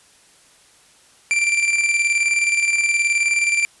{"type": "tone with tremolo", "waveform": "45% pulse", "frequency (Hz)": 2357, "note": "D7", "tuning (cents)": 6, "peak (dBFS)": -14, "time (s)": [1.31, 3.65], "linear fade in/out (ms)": 0, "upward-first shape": "square", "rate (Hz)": 19, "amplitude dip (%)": 45, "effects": ["white hiss -52 dBFS RMS until 3.8 s", "resampled to 24000 Hz"]}